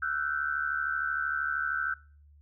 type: tone cluster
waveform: sine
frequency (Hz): 1329 / 1476 / 1549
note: E6 / F#6 / G6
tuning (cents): +14 / -5 / -21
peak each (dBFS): -34 / -32 / -32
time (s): 0.02-1.94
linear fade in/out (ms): 5
effects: noise-tail reverb RT60 0.4 s tail -21 dB re dry + added 73 Hz sine -54 dBFS peak until 2.41 s